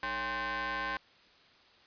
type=ring-modulated tone; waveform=sawtooth; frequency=248.7 Hz; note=B3; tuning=12 cents sharp; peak=-26 dBFS; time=0.03-0.97 s; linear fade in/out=2 ms; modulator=1300 Hz; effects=white hiss -61 dBFS RMS until 1.86 s + resampled to 11025 Hz